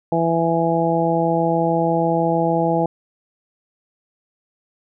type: harmonic tone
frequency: 166.3 Hz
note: E3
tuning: 16 cents sharp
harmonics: 1 / 2 / 3 / 4 / 5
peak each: -22 / -22 / -22 / -22 / -22 dBFS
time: 0.12-2.86 s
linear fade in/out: 2 ms
effects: none